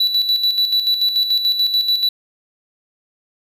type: tone with tremolo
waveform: triangle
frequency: 3951 Hz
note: B7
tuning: in tune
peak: -11 dBFS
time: 0-2.09 s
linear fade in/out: 5 ms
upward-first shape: square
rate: 6.9 Hz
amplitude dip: 55%
effects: none